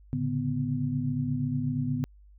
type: tone cluster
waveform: sine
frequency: 111.3 / 136.5 / 144.9 / 248.6 Hz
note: A2 / C#3 / D3 / B3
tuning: +20 / -26 / -23 / +12 cents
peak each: -34 / -36 / -30 / -30 dBFS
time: 0.13-2.04 s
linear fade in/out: 0 ms
effects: added 50 Hz sine -51 dBFS peak until 2.38 s